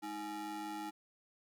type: ring-modulated tone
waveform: square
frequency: 261.6 Hz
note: C4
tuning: in tune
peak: -38 dBFS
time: 0.02-0.91 s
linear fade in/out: 20 ms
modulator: 576 Hz
effects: 13-bit